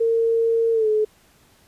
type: tone with pitch glide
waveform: sine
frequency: 457.1 to 429 Hz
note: A#4 to A4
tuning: -34 to -44 cents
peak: -16 dBFS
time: 0-1.05 s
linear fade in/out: 10 ms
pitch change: -110 cents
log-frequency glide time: 0.73-0.88 s
effects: pink hiss -56 dBFS RMS until 1.67 s + resampled to 32000 Hz